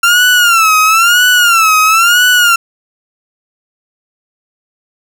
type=tone with vibrato; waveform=30% pulse; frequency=1369 Hz; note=F6; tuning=35 cents flat; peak=-3 dBFS; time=0.03-2.56 s; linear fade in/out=5 ms; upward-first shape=sine; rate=1 Hz; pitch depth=140 cents each way; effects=none